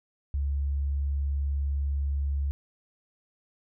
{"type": "tone", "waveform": "sine", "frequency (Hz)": 70.2, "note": "C#2", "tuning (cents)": 22, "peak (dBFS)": -25, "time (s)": [0.34, 2.51], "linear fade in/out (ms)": 0, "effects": []}